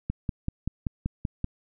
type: click train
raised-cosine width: 5 ms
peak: -15 dBFS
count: 8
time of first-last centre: 0.1-1.444 s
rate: 5.21 Hz
effects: none